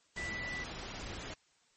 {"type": "tone in noise", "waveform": "sine", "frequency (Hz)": 1975.5, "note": "B6", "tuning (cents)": 0, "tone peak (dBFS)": -38, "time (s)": [0.17, 0.64], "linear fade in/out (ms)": 5, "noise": "pink", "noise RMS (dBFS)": -43, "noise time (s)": [0.16, 1.34], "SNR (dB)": 2, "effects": ["white hiss -70 dBFS RMS until 1.76 s", "MP3 32 kbps"]}